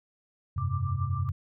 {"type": "chord", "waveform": "sine", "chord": "F suspended second", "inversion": "none", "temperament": "equal", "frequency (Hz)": [87.31, 98, 130.81], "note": ["F2", "G2", "C3"], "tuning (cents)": [0, 0, 0], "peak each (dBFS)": [-32, -30, -31], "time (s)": [0.56, 1.32], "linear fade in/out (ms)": 10}
{"type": "tone with tremolo", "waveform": "sine", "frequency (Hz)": 1180, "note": "D6", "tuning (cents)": 8, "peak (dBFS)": -34, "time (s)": [0.58, 1.29], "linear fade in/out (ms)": 0, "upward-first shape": "triangle", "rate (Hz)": 7.2, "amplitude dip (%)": 95}
{"effects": []}